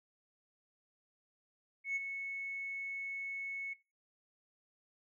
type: tone with ADSR envelope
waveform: sine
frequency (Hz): 2203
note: C#7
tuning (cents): -11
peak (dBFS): -29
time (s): 1.84-3.74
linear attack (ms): 120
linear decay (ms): 24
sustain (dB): -8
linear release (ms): 13
effects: noise-tail reverb RT60 0.3 s tail -20 dB re dry + tanh soft clip ceiling -30 dBFS